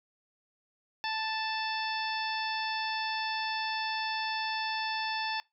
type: harmonic tone with a mistuned harmonic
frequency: 880 Hz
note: A5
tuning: in tune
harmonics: 1 / 2 / 3 / 4 / 5 / 6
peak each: -34 / -37 / -39 / -40 / -41 / -42 dBFS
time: 1.04-5.4 s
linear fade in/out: 0 ms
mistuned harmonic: 5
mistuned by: +22 cents
effects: noise-tail reverb RT60 0.2 s tail -23 dB re dry